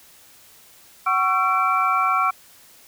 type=tone cluster; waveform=sine; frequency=750 / 1113 / 1348 / 2329 Hz; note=F#5 / C#6 / E6 / D7; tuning=+23 / +7 / +38 / -15 cents; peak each=-25 / -21 / -20 / -28 dBFS; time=1.06-2.31 s; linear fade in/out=10 ms; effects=white hiss -50 dBFS RMS until 2.87 s